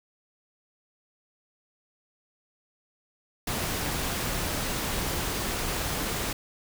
pink noise, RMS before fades -30 dBFS, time 3.47-6.33 s, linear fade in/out 5 ms, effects none

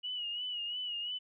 sine tone with vibrato, 2913 Hz, F#7, 28 cents flat, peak -35 dBFS, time 0.03-1.19 s, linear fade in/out 20 ms, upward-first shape sine, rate 2.9 Hz, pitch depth 55 cents each way, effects none

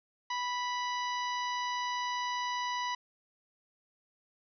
harmonic tone, 985 Hz, B5, 5 cents flat, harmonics 1 / 2 / 3 / 4 / 5 / 6, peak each -33 / -39 / -43 / -45 / -47 / -49 dBFS, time 0.3-2.95 s, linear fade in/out 5 ms, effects none

